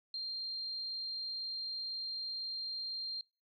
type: tone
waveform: sine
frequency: 4186 Hz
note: C8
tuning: in tune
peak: -37 dBFS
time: 0.14-3.21 s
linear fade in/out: 2 ms
effects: noise-tail reverb RT60 0.3 s tail -25 dB re dry